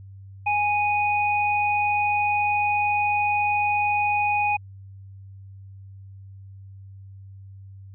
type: tone pair together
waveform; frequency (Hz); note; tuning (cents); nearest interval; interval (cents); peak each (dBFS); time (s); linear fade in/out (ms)
sine; 829 / 2483; G#5 / D#7; -3 / -4; octave + perfect fifth; 1899; -21 / -24; 0.46-4.57; 10
effects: added 97 Hz sine -40 dBFS peak until 7.94 s